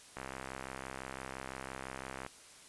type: click train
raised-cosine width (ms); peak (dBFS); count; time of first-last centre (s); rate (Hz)
0.5; -26; 139; 0.17-2.264; 65.9
effects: white hiss -56 dBFS RMS until 2.68 s + resampled to 24000 Hz